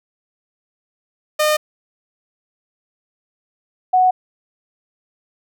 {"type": "tone pair in turn", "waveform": ["sawtooth", "sine"], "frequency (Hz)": [609, 739.4], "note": ["D#5", "F#5"], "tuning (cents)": [-37, -1], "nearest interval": "minor third", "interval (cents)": 336, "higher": "second", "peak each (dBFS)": -10, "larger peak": "neither", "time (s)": [[1.39, 1.57], [3.93, 4.11]], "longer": "neither", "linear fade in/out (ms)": 10, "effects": []}